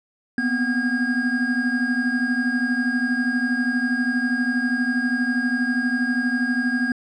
triangle tone cluster, 242.3 / 254.7 / 1628 Hz, B3 / C4 / G#6, -33 / -46 / -35 cents, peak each -22 dBFS, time 0.38-6.92 s, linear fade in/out 2 ms, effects resampled to 22050 Hz

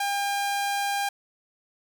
sawtooth tone, 803 Hz, G5, 41 cents sharp, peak -21 dBFS, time 0-1.09 s, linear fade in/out 5 ms, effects none

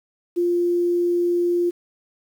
sine tone, 349.2 Hz, F4, in tune, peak -17 dBFS, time 0.36-1.71 s, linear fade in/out 20 ms, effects 8-bit

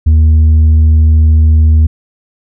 sine tone with tanh clipping, 78.4 Hz, D#2, 14 cents sharp, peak -4 dBFS, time 0.06-1.87 s, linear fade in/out 10 ms, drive 3 dB, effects none

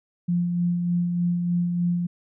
sine tone with tremolo, 174.61 Hz, F3, in tune, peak -19 dBFS, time 0.28-2.07 s, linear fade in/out 10 ms, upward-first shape sine, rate 3.3 Hz, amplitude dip 35%, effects none

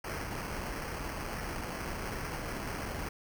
pink noise with sample-and-hold, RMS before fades -38 dBFS, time 0.04-3.09 s, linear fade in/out 5 ms, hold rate 3675 Hz, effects none

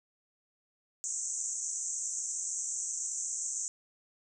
white band-pass noise, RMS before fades -36 dBFS, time 1.04-3.68 s, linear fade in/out 0 ms, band 6100 to 8000 Hz, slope 96 dB/octave, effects none

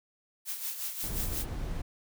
blue noise with tremolo, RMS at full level -34 dBFS, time 0.45-1.46 s, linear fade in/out 50 ms, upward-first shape sine, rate 5.6 Hz, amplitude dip 60%
brown noise, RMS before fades -35 dBFS, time 1.03-1.82 s, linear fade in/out 10 ms
effects none

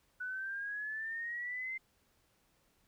sine exponential sweep, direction up, 1480 to 2093 Hz, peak -37 dBFS, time 0.2-1.78 s, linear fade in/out 10 ms, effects pink hiss -73 dBFS RMS until 2.87 s

